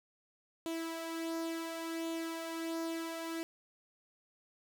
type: tone with flanger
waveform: sawtooth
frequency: 328.8 Hz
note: E4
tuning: 4 cents flat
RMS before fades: -39 dBFS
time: 0.66-3.43 s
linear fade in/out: 0 ms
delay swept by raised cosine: 0.28 to 2.88 ms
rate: 0.7 Hz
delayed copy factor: +0.5
effects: none